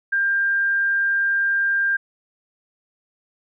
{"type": "tone", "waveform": "sine", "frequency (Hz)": 1595, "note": "G6", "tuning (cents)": 30, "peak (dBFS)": -17, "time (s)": [0.12, 1.97], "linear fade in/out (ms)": 10, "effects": []}